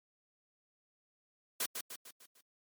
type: noise with echo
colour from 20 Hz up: white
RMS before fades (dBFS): -34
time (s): 1.6-1.66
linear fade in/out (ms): 5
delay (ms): 150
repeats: 5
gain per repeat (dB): -6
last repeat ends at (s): 2.41
effects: high-pass 200 Hz 12 dB/octave + MP3 96 kbps